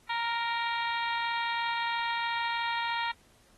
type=harmonic tone; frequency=466.2 Hz; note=A#4; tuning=in tune; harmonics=2 / 3 / 4 / 5 / 6 / 7 / 8 / 9; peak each=-31 / -39 / -36 / -39 / -46 / -43 / -42 / -48 dBFS; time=0.09-3.12 s; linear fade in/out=10 ms; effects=pink hiss -63 dBFS RMS until 3.57 s + AAC 32 kbps